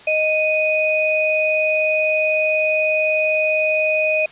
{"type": "tone pair together", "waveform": "sine", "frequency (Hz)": [621.8, 2489], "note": ["D#5", "D#7"], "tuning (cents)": [-1, 0], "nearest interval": "2 octaves", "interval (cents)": 2401, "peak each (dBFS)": -18, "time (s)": [0.07, 4.26], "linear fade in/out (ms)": 5, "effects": ["white hiss -43 dBFS RMS until 4.31 s", "resampled to 8000 Hz"]}